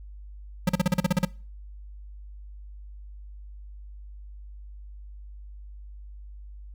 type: tone bursts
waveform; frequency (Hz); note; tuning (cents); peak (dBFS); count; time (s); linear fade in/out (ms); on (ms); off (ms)
square; 180.6; F#3; -42; -19; 10; 0.67-1.251; 5; 23; 39
effects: noise-tail reverb RT60 0.4 s tail -22 dB re dry + added 50 Hz sine -40 dBFS peak until 6.74 s